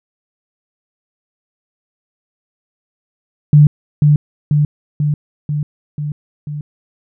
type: tone with echo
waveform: sine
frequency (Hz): 148.1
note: D3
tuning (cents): +15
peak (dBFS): -3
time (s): 3.53-3.67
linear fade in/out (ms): 2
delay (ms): 490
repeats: 6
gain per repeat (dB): -3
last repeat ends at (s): 6.61
effects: none